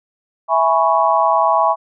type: chord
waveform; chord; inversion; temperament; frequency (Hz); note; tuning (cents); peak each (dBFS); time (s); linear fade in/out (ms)
sine; C# minor seventh; first; equal; 659.3 / 830.6 / 987.8 / 1108.7; E5 / G#5 / B5 / C#6; 0 / 0 / 0 / 0; -17; 0.48-1.76; 50
effects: none